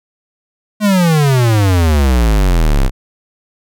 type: exponential sweep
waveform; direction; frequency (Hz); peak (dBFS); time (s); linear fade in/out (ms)
square; down; 215.5 to 30.87; -9; 0.8-2.91; 50
effects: none